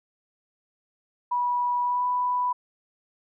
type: tone with pitch glide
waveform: sine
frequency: 976 to 989.6 Hz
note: B5 to B5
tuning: -21 to +3 cents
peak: -22 dBFS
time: 1.31-2.53 s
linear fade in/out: 10 ms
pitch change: +24 cents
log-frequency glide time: 1.82-2.05 s
effects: none